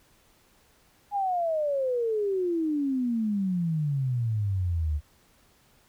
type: exponential sweep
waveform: sine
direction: down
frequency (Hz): 831 to 71.8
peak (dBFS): -24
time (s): 1.11-5.01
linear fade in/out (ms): 50
effects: pink hiss -62 dBFS RMS until 5.88 s